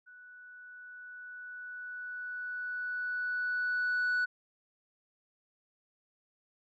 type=tone with level ramp; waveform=sine; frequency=1480 Hz; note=F#6; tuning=in tune; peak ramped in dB=-51 to -24 dBFS; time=0.06-4.26 s; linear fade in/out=20 ms; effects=tanh soft clip ceiling -26 dBFS